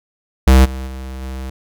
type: tone with level steps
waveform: square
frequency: 65.41 Hz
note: C2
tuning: in tune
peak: -6 / -24 / -27 / -25 dBFS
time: 0.47-1.5 s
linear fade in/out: 5 ms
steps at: 0.64 / 0.86 / 1.21 s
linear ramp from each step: 20 ms
effects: none